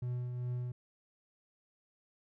triangle tone with tremolo, 123.47 Hz, B2, in tune, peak -31 dBFS, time 0.02-0.72 s, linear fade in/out 5 ms, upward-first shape triangle, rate 2.5 Hz, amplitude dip 40%, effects none

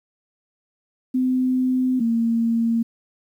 sine tone pair in turn, 255.9 / 230.1 Hz, C4 / A#3, -38 / -22 cents, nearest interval major second, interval 184 cents, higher first, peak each -17 dBFS, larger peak neither, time 1.14-2 / 2-2.83 s, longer first, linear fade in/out 10 ms, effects 9-bit

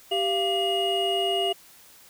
triangle tone cluster, 391 / 690 / 2874 Hz, G4 / F5 / F7, -4 / -21 / +49 cents, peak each -25 dBFS, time 0.11-1.53 s, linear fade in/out 10 ms, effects white hiss -52 dBFS RMS until 2.09 s

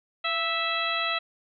harmonic tone with a mistuned harmonic, 657 Hz, E5, 6 cents flat, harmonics 1 / 2 / 3 / 4 / 5 / 6, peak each -34 / -30 / -33 / -31 / -33 / -33 dBFS, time 0.24-1.19 s, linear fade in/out 10 ms, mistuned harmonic 1, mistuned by +46 cents, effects none

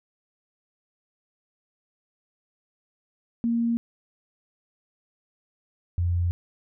sine tone pair in turn, 233.1 / 87.16 Hz, A#3 / F2, 0 / -3 cents, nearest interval octave + perfect fourth, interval 1703 cents, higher first, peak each -21 dBFS, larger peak neither, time 3.44-3.77 / 5.98-6.31 s, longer neither, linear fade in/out 0 ms, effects none

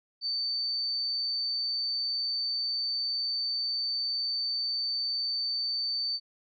sine tone, 4561 Hz, C#8, 49 cents sharp, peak -28 dBFS, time 0.21-6.2 s, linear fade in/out 50 ms, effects none

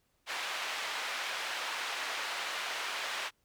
white band-pass noise, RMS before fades -37 dBFS, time 0.26-3.31 s, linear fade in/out 50 ms, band 720 to 2900 Hz, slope 12 dB/octave, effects pink hiss -75 dBFS RMS until 3.44 s

